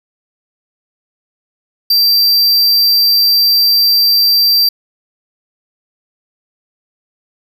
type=tone; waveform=square; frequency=4699 Hz; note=D8; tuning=in tune; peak=-8 dBFS; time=1.9-4.69 s; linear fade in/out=5 ms; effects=none